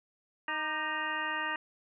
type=harmonic tone with a mistuned harmonic; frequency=311.1 Hz; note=D#4; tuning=in tune; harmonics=1 / 2 / 3 / 4 / 5 / 6 / 8 / 9; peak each=-46 / -46 / -38 / -39 / -39 / -35 / -45 / -42 dBFS; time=0.48-1.56 s; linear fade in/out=2 ms; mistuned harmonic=4; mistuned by=-58 cents; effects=none